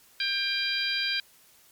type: harmonic tone with a mistuned harmonic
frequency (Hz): 796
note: G5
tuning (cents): +26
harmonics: 2 / 3 / 4 / 5 / 6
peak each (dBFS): -32 / -32 / -32 / -32 / -32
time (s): 0.2-1.2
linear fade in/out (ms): 2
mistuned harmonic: 5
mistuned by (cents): -24
effects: white hiss -58 dBFS RMS until 1.71 s + MP3 96 kbps

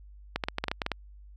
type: clicks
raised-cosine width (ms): 0.3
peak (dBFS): -12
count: 10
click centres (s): 0.36 / 0.438 / 0.485 / 0.584 / 0.64 / 0.683 / 0.715 / 0.818 / 0.864 / 0.917
effects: added 50 Hz sine -47 dBFS peak until 1.36 s

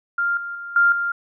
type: tone with level steps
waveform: sine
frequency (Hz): 1396.9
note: F6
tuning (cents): 0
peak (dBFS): -18 / -27 / -30 / -12 / -20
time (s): 0.18-1.12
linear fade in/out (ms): 5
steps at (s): 0.37 / 0.55 / 0.76 / 0.92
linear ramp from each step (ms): 2
effects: none

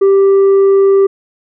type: tone with tanh clipping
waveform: sine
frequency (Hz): 392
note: G4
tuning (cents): 0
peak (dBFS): -6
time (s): 0.01-1.07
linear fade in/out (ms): 10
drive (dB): 3
effects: none

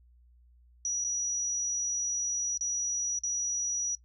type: tone with dropouts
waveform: sine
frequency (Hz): 5830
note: F#8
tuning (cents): -26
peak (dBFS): -28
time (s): 0.85-3.95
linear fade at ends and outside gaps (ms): 1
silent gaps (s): 1.041-1.047 / 2.575-2.609 / 3.188-3.235
effects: noise-tail reverb RT60 0.1 s tail -21 dB re dry + added 60 Hz sine -57 dBFS peak until 4.04 s

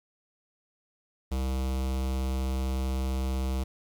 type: tone with notch filter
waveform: square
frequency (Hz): 65.41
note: C2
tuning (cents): 0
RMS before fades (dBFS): -29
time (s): 1.31-3.64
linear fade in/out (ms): 10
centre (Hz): 1700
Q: 1.7
effects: 10-bit

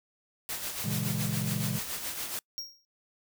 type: noise with tremolo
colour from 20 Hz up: white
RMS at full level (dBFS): -34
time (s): 0.49-2.39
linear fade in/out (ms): 0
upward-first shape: sine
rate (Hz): 7.1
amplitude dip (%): 50
type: chord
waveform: triangle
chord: A# half-diminished seventh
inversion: none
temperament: equal with one note detuned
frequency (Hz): 116.54 / 138.59 / 164.81 / 206.2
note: A#2 / C#3 / E3 / G#3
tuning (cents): 0 / 0 / 0 / -12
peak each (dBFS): -33 / -33 / -33 / -33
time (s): 0.84-1.79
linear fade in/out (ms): 10
type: tone with exponential decay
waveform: square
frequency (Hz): 5588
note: F8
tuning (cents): 0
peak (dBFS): -32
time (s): 2.58-2.85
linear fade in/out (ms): 0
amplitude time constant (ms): 57
effects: noise-tail reverb RT60 0.1 s tail -26 dB re dry

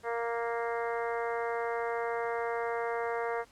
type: harmonic tone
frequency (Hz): 233.1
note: A#3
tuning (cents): 0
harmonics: 2 / 3 / 4 / 5 / 6 / 7 / 8 / 9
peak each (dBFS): -33 / -37 / -39 / -41 / -43 / -44 / -45 / -46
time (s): 0.03-3.45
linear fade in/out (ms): 50
effects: pink hiss -61 dBFS RMS until 3.51 s + low-pass 10000 Hz 12 dB/octave

